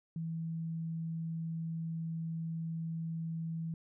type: tone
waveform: sine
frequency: 163.6 Hz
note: E3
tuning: 13 cents flat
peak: -35 dBFS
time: 0.16-3.74 s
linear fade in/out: 2 ms
effects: none